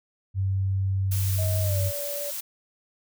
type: tone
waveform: sine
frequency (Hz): 96.3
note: G2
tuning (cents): -30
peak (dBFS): -22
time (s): 0.34-1.92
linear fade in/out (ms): 50
type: noise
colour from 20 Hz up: blue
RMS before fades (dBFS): -33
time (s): 1.11-2.41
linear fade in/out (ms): 10
type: tone with pitch glide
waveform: sine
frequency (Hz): 631 to 575.3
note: D#5 to D5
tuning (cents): +24 to -36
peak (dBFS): -32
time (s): 1.38-2.31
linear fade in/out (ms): 10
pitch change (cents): -160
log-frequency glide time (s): 1.62-1.79
effects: none